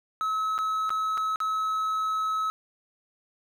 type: tone with dropouts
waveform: triangle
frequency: 1289 Hz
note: E6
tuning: 39 cents flat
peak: -23 dBFS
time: 0.21-2.5 s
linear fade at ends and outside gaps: 0 ms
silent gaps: 0.58-0.588 / 0.894-0.904 / 1.174-1.178 / 1.359-1.403 s
effects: none